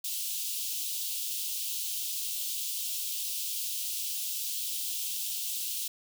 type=high-pass noise; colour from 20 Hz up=white; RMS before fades=-34 dBFS; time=0.04-5.88 s; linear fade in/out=5 ms; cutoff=2800 Hz; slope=48 dB/octave; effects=none